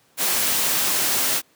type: noise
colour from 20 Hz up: white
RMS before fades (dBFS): -21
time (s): 0.17-1.42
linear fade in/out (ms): 50
effects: pink hiss -59 dBFS RMS until 1.55 s + high-pass 150 Hz 12 dB/octave